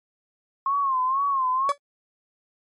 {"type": "tone with vibrato", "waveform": "sine", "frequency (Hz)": 1071, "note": "C6", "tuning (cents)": 40, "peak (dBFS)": -20, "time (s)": [0.66, 1.72], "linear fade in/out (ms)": 2, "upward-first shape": "sine", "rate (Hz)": 2.1, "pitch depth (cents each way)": 96}
{"type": "tone with exponential decay", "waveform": "40% pulse", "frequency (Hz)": 571, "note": "D5", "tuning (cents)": -49, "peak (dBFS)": -21, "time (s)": [1.69, 1.78], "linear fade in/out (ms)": 1, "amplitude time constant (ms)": 19}
{"effects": ["MP3 48 kbps"]}